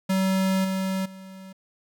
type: tone with level steps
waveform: square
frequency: 190.2 Hz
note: F#3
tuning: 48 cents sharp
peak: -21 / -25 / -41 dBFS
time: 0.09-1.53 s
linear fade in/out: 10 ms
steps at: 0.64 / 1.05 s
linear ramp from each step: 10 ms
effects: 10-bit